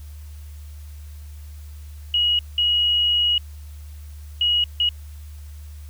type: tone bursts at uneven times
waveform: sine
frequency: 2900 Hz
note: F#7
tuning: 35 cents flat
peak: -16 dBFS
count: 4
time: 2.14-2.39 / 2.58-3.38 / 4.41-4.64 / 4.8-4.89 s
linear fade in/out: 2 ms
effects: added 74 Hz sine -35 dBFS peak until 5.89 s + white hiss -53 dBFS RMS until 5.89 s